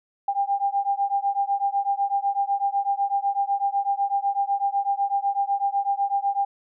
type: beating tone pair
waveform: sine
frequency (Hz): 794 / 802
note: G5 / G5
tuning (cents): +22 / +39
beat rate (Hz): 8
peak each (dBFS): -24 / -24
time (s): 0.28-6.45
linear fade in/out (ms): 5
effects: none